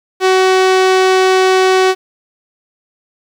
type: tone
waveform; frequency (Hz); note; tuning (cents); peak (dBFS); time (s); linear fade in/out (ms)
sawtooth; 375.4; F#4; +25; -4; 0.2-1.95; 50
effects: low-pass 6000 Hz 12 dB/octave + 7-bit